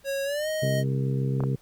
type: tone with pitch glide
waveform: square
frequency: 550 to 624.5 Hz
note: C#5 to D#5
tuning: -14 to +6 cents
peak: -27 dBFS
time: 0.04-0.84 s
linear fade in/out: 50 ms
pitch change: +220 cents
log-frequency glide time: 0.24-0.48 s
type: harmonic tone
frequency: 66.9 Hz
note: C2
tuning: 39 cents sharp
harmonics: 2 / 3 / 4 / 5 / 6 / 7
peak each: -24 / -33 / -36 / -44 / -36 / -38 dBFS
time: 0.62-1.56 s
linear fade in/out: 10 ms
type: clicks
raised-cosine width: 1 ms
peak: -18 dBFS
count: 2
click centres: 1.405 / 1.437 s
effects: pink hiss -59 dBFS RMS until 1.61 s